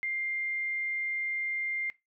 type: tone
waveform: sine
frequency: 2100 Hz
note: C7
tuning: 6 cents sharp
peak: -30 dBFS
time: 0.03-1.9 s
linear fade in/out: 0 ms
effects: noise-tail reverb RT60 0.2 s tail -19 dB re dry